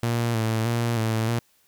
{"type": "tone with vibrato", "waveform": "sawtooth", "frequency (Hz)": 114.6, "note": "A#2", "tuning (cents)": -29, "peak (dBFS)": -18, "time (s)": [0.03, 1.39], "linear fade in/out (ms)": 0, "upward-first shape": "square", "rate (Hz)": 1.6, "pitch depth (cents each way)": 44, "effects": ["white hiss -63 dBFS RMS until 1.67 s"]}